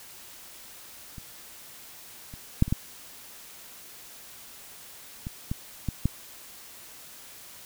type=clicks; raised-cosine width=5 ms; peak=-28 / -29 / -6 / -21 / -11 / -21 / -16 / -15 / -10 dBFS; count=9; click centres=1.182 / 2.339 / 2.624 / 2.68 / 2.725 / 5.269 / 5.515 / 5.887 / 6.056 s; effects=white hiss -47 dBFS RMS until 7.65 s